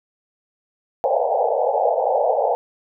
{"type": "band-pass noise", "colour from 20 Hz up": "pink", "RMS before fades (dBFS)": -19, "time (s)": [1.04, 2.55], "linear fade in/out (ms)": 0, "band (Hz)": [470, 860], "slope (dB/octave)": 96, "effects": []}